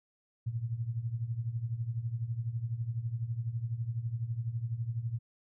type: tone with tremolo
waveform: sine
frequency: 116.1 Hz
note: A#2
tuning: 7 cents flat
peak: -28 dBFS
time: 0.46-5.19 s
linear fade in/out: 10 ms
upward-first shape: triangle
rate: 12 Hz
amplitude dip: 85%
effects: none